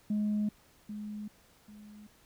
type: tone with echo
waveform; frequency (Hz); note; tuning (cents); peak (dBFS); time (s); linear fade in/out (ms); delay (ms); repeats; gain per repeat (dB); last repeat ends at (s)
sine; 210; G#3; +19; -26; 0.1-0.49; 5; 790; 2; -11; 2.07
effects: tanh soft clip ceiling -25 dBFS + pink hiss -63 dBFS RMS until 2.25 s